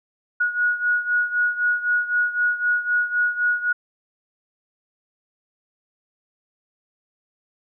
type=beating tone pair; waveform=sine; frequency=1453 / 1456.9 Hz; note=F#6 / F#6; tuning=-32 / -27 cents; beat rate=3.9 Hz; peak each=-20 / -24 dBFS; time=0.4-3.73 s; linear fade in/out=10 ms; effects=none